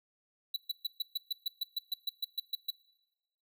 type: tone bursts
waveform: square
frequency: 3951 Hz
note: B7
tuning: in tune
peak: -31 dBFS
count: 15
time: 0.54-2.705 s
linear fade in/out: 5 ms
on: 23 ms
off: 130 ms
effects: noise-tail reverb RT60 1.0 s tail -22 dB re dry